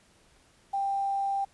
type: tone with quantisation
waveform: sine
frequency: 790 Hz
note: G5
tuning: 13 cents sharp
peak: -26 dBFS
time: 0.73-1.45 s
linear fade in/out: 10 ms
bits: 9
effects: pink hiss -62 dBFS RMS until 1.53 s + resampled to 24000 Hz